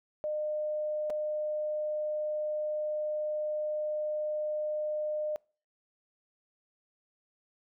sine tone with dropouts, 607 Hz, D#5, 43 cents flat, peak -30 dBFS, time 0.24-5.36 s, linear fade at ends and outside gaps 0 ms, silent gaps 1.099-1.103 s, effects noise-tail reverb RT60 0.4 s tail -26 dB re dry

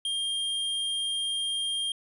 square tone, 3208 Hz, G7, 39 cents sharp, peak -28 dBFS, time 0.05-1.92 s, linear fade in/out 2 ms, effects resampled to 24000 Hz

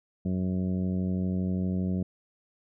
harmonic tone, 92.5 Hz, F#2, in tune, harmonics 1 / 2 / 3 / 4 / 5 / 6 / 7, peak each -32 / -27 / -38 / -41 / -45 / -47 / -47 dBFS, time 0.25-2.03 s, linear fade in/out 5 ms, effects none

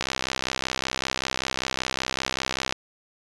click train, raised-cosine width 0.2 ms, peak -7 dBFS, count 178, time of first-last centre 0.01-2.725 s, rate 65.2 Hz, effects resampled to 22050 Hz

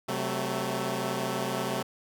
10% pulse chord, F# diminished, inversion second, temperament equal with one note detuned, 130.81 / 188.01 / 220 Hz, C3 / F#3 / A3, 0 / +28 / 0 cents, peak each -25 dBFS, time 0.08-1.83 s, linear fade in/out 10 ms, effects none

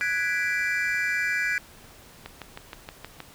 triangle chord, G# half-diminished seventh, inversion third, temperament equal with one note detuned, 1480 / 1661.2 / 1982.4 / 2349 Hz, F#6 / G#6 / B6 / D7, 0 / 0 / +6 / 0 cents, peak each -29 / -26 / -28 / -28 dBFS, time 0.01-1.58 s, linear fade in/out 0 ms
click train, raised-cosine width 0.3 ms, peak -20 dBFS, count 7, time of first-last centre 2.26-3.203 s, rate 6.36 Hz
effects pink hiss -50 dBFS RMS until 3.34 s

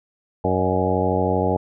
harmonic tone with a mistuned harmonic, 92.8 Hz, F#2, 6 cents sharp, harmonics 1 / 2 / 3 / 4 / 5 / 6 / 7 / 8 / 9, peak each -25 / -26 / -27 / -27 / -24 / -28 / -27 / -29 / -26 dBFS, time 0.44-1.57 s, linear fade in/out 5 ms, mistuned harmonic 7, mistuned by -41 cents, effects none

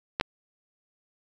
clicks, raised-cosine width 0.3 ms, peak -9 dBFS, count 2, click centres 0.199 / 0.211 s, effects none

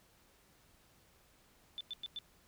sine tone bursts, 3520 Hz, A7, in tune, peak -39 dBFS, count 4, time 1.78-2.188 s, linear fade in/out 0 ms, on 27 ms, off 100 ms, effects pink hiss -67 dBFS RMS until 2.47 s

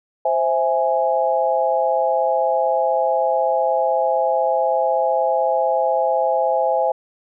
sine chord, C augmented, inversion none, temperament equal, 523.3 / 659.3 / 830.6 Hz, C5 / E5 / G#5, 0 / 0 / 0 cents, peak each -20 dBFS, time 0.25-6.92 s, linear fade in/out 5 ms, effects none

